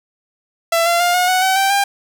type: tone with pitch steps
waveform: sawtooth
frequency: 669 / 686.2 / 703.9 / 722 / 740.6 / 759.7 / 779.2 / 799.3 Hz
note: E5 / F5 / F5 / F#5 / F#5 / F#5 / G5 / G5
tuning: +25 / -31 / +13 / -43 / +1 / +46 / -11 / +33 cents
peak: -9 dBFS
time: 0.72-1.84 s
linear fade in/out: 5 ms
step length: 140 ms
effects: 8-bit